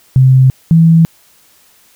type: tone pair in turn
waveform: sine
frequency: 130.81 / 164.26 Hz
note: C3 / E3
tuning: 0 / -6 cents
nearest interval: major third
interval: 394 cents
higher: second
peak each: -3 dBFS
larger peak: neither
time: 0.16-0.5 / 0.71-1.05 s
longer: neither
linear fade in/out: 0 ms
effects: white hiss -48 dBFS RMS until 1.95 s

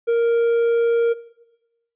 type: tone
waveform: triangle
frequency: 466.2 Hz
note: A#4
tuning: in tune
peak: -13 dBFS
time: 0.07-1.14 s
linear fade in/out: 20 ms
effects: noise-tail reverb RT60 1.0 s tail -18 dB re dry + resampled to 8000 Hz

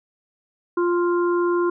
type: harmonic tone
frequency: 349.2 Hz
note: F4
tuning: in tune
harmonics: 1 / 3 / 4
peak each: -18 / -26 / -31 dBFS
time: 0.77-1.7 s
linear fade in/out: 5 ms
effects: none

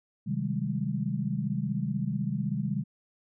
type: chord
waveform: sine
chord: Ab major seventh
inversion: first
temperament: equal with one note detuned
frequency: 130.81 / 155.56 / 191.85 / 207.7 Hz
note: C3 / Eb3 / G3 / Ab3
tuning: 0 / 0 / -37 / 0 cents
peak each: -33 dBFS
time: 0.26-2.84 s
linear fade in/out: 20 ms
effects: none

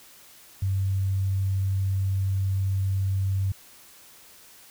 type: tone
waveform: sine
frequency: 96.5 Hz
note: G2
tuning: 27 cents flat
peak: -22 dBFS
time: 0.62-3.52 s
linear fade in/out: 5 ms
effects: white hiss -51 dBFS RMS until 4.7 s

